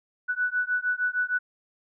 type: beating tone pair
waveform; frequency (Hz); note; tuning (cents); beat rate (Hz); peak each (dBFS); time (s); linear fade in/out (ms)
sine; 1480 / 1486.5; F#6 / F#6; 0 / +8; 6.5; -27; 0.28-1.39; 20
effects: none